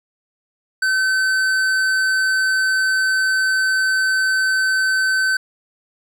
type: tone with tanh clipping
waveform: triangle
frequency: 1531 Hz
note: G6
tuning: 41 cents flat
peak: -17 dBFS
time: 0.82-5.37 s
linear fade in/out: 5 ms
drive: 17 dB
effects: none